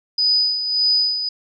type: tone with tremolo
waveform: sine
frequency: 4978 Hz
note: D#8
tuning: in tune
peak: -13 dBFS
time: 0.18-1.29 s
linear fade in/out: 5 ms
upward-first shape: sine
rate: 1.7 Hz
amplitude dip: 60%
effects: none